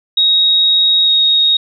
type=tone with pitch glide; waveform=sine; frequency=3777 to 3751 Hz; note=A#7 to A#7; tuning=+22 to +10 cents; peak=-8 dBFS; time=0.17-1.57 s; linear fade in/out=5 ms; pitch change=-12 cents; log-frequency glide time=1.04-1.1 s; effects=none